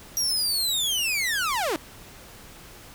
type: linear sweep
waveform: sawtooth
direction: down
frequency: 5740 to 280 Hz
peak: -20 dBFS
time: 0.17-1.76 s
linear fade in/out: 0 ms
effects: pink hiss -46 dBFS RMS until 2.94 s